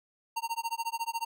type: tone with tremolo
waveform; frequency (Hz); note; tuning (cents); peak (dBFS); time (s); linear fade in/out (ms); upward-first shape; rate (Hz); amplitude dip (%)
square; 921; A#5; -21; -29; 0.36-1.25; 10; sine; 14; 100
effects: none